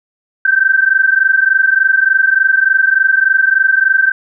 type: tone pair together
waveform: sine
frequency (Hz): 1544.6 / 1568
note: G6 / G6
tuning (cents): -26 / 0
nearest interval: unison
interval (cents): 26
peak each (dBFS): -11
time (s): 0.45-4.12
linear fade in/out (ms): 5
effects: none